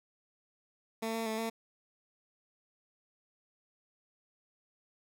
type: tone with pitch steps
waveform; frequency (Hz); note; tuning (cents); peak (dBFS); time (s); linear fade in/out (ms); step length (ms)
15% pulse; 224.2 / 226.4 / 220 / 226.3; A3 / A3 / A3 / A3; +33 / +50 / 0 / +49; -27; 1.02-1.5; 10; 120
effects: none